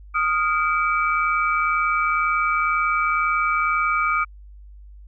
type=tone cluster; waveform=sine; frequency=1241 / 1403 / 2305 Hz; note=D#6 / F6 / D7; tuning=-5 / +8 / -33 cents; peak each=-20 / -25 / -24 dBFS; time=0.14-4.25 s; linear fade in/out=20 ms; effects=added 50 Hz sine -40 dBFS peak until 5.07 s